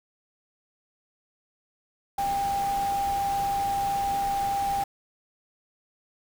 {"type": "tone in noise", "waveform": "sine", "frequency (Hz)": 796, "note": "G5", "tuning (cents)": 26, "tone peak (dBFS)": -24, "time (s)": [2.18, 4.84], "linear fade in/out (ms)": 5, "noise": "pink", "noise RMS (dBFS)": -38, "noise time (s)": [2.18, 4.84], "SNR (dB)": 11, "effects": []}